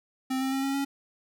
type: tone with pitch steps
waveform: square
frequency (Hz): 261.6 / 265.4 / 269.3 / 273.2 / 277.2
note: C4 / C4 / C#4 / C#4 / C#4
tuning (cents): 0 / +25 / -50 / -25 / 0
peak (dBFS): -27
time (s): 0.3-0.85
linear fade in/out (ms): 10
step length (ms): 110
effects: none